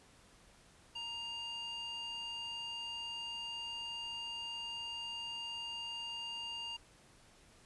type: tone with band-pass filter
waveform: square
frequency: 937 Hz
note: A#5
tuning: 9 cents sharp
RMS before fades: -43 dBFS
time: 0.95-6.77 s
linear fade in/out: 10 ms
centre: 3300 Hz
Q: 6.1
effects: pink hiss -63 dBFS RMS until 7.65 s + resampled to 24000 Hz